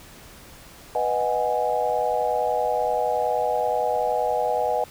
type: chord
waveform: sine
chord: G# minor seventh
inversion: first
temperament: equal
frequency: 493.9 / 622.3 / 740 / 830.6 Hz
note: B4 / D#5 / F#5 / G#5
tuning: 0 / 0 / 0 / 0 cents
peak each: -26 dBFS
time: 0.95-4.84 s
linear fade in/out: 2 ms
effects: pink hiss -46 dBFS RMS until 4.9 s